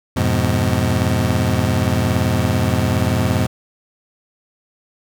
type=chord; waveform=25% pulse; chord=F diminished; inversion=none; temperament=just; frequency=87.31 / 104.77 / 125.72 Hz; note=F2 / Ab2 / Cb3; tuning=0 / +16 / +31 cents; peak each=-16 dBFS; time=0.16-3.47 s; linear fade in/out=10 ms; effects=none